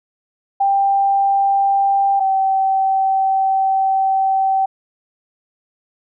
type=tone pair in turn; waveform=sine; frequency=790 / 771.1 Hz; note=G5 / G5; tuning=+13 / -29 cents; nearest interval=unison; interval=42 cents; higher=first; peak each=-12 / -13 dBFS; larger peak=first; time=0.6-2.2 / 2.2-4.66 s; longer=second; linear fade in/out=10 ms; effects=none